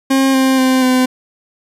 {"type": "tone with pitch steps", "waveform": "40% pulse", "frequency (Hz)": [268.2, 263.9, 259.7, 255.5], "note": ["C4", "C4", "C4", "C4"], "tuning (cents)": [43, 15, -13, -41], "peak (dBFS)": -9, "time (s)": [0.1, 1.06], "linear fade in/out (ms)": 10, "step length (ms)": 240, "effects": ["resampled to 32000 Hz"]}